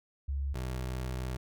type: tone pair in turn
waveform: sine / 25% pulse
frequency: 69.3 / 63.37 Hz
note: C#2 / B1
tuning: 0 / +45 cents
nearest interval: major second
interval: 155 cents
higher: first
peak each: -30 / -30 dBFS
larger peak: neither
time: 0.28-0.54 / 0.54-1.37 s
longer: second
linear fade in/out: 10 ms
effects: none